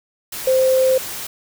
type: tone in noise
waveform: sine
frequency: 521 Hz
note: C5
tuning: 7 cents flat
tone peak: -12 dBFS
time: 0.47-0.98 s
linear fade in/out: 5 ms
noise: white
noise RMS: -29 dBFS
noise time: 0.32-1.27 s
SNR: +14 dB
effects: none